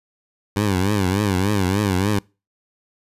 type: tone with vibrato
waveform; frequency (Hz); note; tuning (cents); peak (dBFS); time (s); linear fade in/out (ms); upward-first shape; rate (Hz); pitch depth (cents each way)
15% pulse; 98; G2; 0; -11; 0.56-2.19; 5; triangle; 3.4; 160
effects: noise-tail reverb RT60 0.3 s tail -26 dB re dry + resampled to 32000 Hz